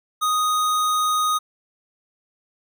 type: tone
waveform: square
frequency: 1244.5 Hz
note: D#6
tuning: in tune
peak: -19 dBFS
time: 0.21-1.39 s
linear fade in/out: 20 ms
effects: none